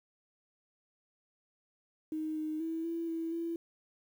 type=tone with pitch steps; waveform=sine; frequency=312.3 / 310 / 325.3 / 333.4 / 328 / 334.5 Hz; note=D#4 / D#4 / E4 / E4 / E4 / E4; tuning=+7 / -6 / -23 / +20 / -9 / +25 cents; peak=-33 dBFS; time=2.12-3.56 s; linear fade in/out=2 ms; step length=240 ms; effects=10-bit